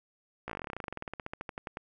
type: slowing click train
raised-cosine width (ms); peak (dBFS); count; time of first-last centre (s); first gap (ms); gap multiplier
0.5; -22; 29; 0.48-1.771; 16; 1.07
effects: none